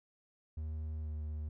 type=tone with pitch glide; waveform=triangle; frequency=77.78 to 76.31 Hz; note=D#2 to D#2; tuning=0 to -33 cents; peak=-35 dBFS; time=0.57-1.49 s; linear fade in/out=5 ms; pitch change=-33 cents; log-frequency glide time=1-1.12 s; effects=none